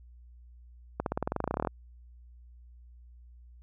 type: accelerating click train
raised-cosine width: 1 ms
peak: -15 dBFS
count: 18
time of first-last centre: 1-1.672 s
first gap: 62 ms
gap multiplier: 0.94
effects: added 60 Hz sine -50 dBFS peak until 3.62 s